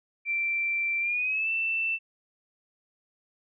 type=tone with pitch glide; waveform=sine; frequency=2349 to 2667 Hz; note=D7 to E7; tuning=0 to +20 cents; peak=-25 dBFS; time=0.25-1.99 s; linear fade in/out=50 ms; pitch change=+220 cents; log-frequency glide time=1-1.5 s; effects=none